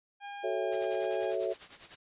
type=tone with pitch glide; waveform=sawtooth; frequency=809 to 818.4 Hz; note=G#5 to G#5; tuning=-46 to -26 cents; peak=-36 dBFS; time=0.2-1.35 s; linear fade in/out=50 ms; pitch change=+20 cents; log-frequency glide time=0.86-1.18 s
type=chord; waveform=sine; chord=F# minor seventh; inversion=none; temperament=equal with one note detuned; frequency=373.9 / 440 / 554.4 / 659.3 Hz; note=F#4 / A4 / C#5 / E5; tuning=+18 / 0 / 0 / 0 cents; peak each=-35 dBFS; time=0.43-1.54 s; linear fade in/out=20 ms
type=noise with tremolo; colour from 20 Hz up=white; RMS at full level=-45 dBFS; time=0.71-1.96 s; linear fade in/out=20 ms; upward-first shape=sine; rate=10 Hz; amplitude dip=75%
effects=resampled to 8000 Hz